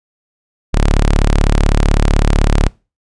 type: tone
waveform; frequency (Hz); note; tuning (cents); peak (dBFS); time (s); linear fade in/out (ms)
sawtooth; 35.9; D1; -39; -5; 0.73-2.69; 20
effects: noise-tail reverb RT60 0.3 s tail -25 dB re dry + resampled to 22050 Hz